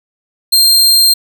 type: tone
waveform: sawtooth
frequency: 4186 Hz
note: C8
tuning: in tune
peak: -3 dBFS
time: 0.52-1.14 s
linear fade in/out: 10 ms
effects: none